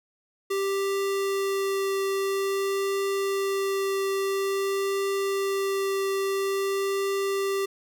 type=tone with vibrato; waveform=square; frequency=392 Hz; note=G4; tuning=in tune; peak=-25 dBFS; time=0.5-7.66 s; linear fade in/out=10 ms; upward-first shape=triangle; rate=0.49 Hz; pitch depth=8 cents each way; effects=none